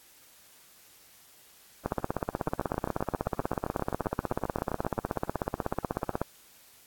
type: two click trains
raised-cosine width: 1 ms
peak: -16 / -13 dBFS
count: 20 / 72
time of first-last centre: 2.48-4.98 / 1.86-6.216 s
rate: 7.6 / 16.3 Hz
effects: white hiss -57 dBFS RMS until 6.86 s + AAC 64 kbps